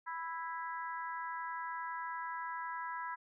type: harmonic tone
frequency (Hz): 329.6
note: E4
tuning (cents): 0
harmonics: 3 / 4 / 5 / 6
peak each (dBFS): -40 / -46 / -45 / -51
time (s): 0.06-3.16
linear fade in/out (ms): 20
effects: none